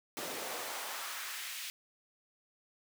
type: noise with high-pass filter sweep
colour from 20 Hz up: pink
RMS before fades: -41 dBFS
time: 0.17-1.7 s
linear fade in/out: 0 ms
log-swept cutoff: 300 to 2700 Hz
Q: 1.2
effects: none